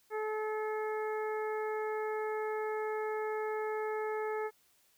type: harmonic tone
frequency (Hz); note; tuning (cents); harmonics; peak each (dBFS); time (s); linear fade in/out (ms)
431.1; A4; -35; 1 / 2 / 3 / 4 / 5; -34 / -40 / -44 / -46 / -48; 0.1-4.51; 50
effects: white hiss -69 dBFS RMS until 4.97 s